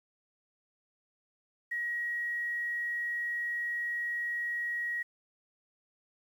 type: tone with quantisation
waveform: sine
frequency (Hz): 1900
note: A#6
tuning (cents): +33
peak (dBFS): -31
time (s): 1.71-5.03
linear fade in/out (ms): 10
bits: 10
effects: none